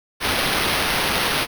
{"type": "noise with sample-and-hold", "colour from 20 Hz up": "violet", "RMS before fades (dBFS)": -21, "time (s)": [0.2, 1.47], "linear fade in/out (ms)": 50, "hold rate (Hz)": 7350, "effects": []}